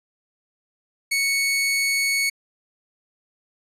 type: tone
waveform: sawtooth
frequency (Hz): 2217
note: C#7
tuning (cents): 0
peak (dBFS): -16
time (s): 1.11-2.3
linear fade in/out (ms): 10
effects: resampled to 32000 Hz